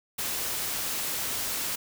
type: noise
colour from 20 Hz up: white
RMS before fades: -31 dBFS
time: 0.18-1.76 s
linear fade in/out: 10 ms
effects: none